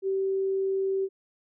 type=tone; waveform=sine; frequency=386.1 Hz; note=G4; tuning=26 cents flat; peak=-24 dBFS; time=0.02-1.09 s; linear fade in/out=50 ms; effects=none